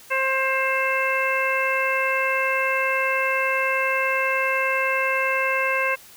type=harmonic tone; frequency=530 Hz; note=C5; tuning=22 cents sharp; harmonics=1 / 2 / 3 / 4 / 5; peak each=-26 / -26 / -26 / -26 / -26 dBFS; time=0.1-5.96 s; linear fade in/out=20 ms; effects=white hiss -47 dBFS RMS until 6.16 s